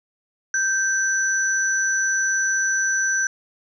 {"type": "tone pair together", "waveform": "sine", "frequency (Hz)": [1566, 5947], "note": ["G6", "F#8"], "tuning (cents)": [-2, 8], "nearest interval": "octave + major seventh", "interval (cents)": 2310, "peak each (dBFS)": [-20, -23], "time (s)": [0.54, 3.27], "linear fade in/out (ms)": 2, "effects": []}